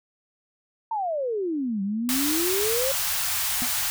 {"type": "exponential two-way sweep", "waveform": "sine", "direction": "down then up", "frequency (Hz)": [926, 191.5, 552], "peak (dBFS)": -24, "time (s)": [0.91, 2.92], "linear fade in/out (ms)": 5, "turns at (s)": 1.82}
{"type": "band-stop noise", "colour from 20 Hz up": "white", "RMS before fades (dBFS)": -26, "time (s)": [2.09, 3.9], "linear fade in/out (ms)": 0, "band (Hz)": [120, 730], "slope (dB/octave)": 24}
{"type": "tone with exponential decay", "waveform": "square", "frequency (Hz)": 243, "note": "B3", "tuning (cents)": -28, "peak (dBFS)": -25, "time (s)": [3.62, 3.72], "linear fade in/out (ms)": 0, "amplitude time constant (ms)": 20}
{"effects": []}